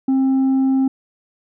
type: tone with tanh clipping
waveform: sine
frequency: 265.8 Hz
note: C4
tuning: 27 cents sharp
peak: -14 dBFS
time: 0.08-0.88 s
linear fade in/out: 5 ms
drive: 3 dB
effects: none